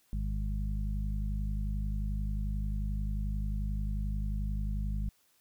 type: harmonic tone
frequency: 51.3 Hz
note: G#1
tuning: 21 cents flat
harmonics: 1 / 2 / 3 / 4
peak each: -31 / -40 / -41 / -42 dBFS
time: 0.13-5.09 s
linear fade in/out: 0 ms
effects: white hiss -69 dBFS RMS until 5.4 s